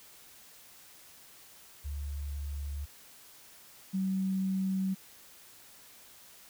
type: tone pair in turn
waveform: sine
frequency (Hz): 71.6 / 190.54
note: D2 / G3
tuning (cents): -43 / -49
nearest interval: octave + perfect fourth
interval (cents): 1694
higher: second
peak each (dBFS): -34 / -28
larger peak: second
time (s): 1.84-2.86 / 3.93-4.95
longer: neither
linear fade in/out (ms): 20
effects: white hiss -55 dBFS RMS until 6.49 s